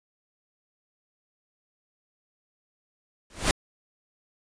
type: noise with exponential growth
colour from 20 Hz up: pink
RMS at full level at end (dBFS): -17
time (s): 3.3-3.51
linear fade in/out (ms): 2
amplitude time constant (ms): 45
effects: resampled to 22050 Hz